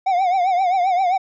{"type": "tone with vibrato", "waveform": "triangle", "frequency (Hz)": 738, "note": "F#5", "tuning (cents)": -5, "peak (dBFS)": -13, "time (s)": [0.06, 1.18], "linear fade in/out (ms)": 10, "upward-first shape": "triangle", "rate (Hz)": 7.6, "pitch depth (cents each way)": 120, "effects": ["resampled to 16000 Hz"]}